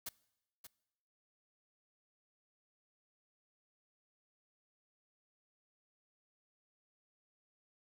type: noise with echo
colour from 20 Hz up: white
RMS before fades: -42 dBFS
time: 0.06-0.09 s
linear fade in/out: 5 ms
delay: 580 ms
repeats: 1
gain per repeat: -10 dB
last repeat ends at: 0.67 s
effects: noise-tail reverb RT60 0.9 s tail -22 dB re dry